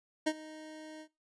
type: tone with ADSR envelope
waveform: 25% pulse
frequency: 311.1 Hz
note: D#4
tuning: in tune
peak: -22 dBFS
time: 0.26-1.08 s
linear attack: 13 ms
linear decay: 53 ms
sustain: -20 dB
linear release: 73 ms
effects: noise-tail reverb RT60 0.2 s tail -18 dB re dry + resampled to 22050 Hz